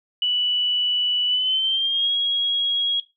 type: tone with pitch glide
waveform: sine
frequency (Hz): 2960 to 3303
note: F#7 to G#7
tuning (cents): 0 to -10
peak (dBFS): -18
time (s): 0.22-3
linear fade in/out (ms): 2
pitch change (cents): +190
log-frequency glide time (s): 1.27-2.12
effects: noise-tail reverb RT60 0.2 s tail -17 dB re dry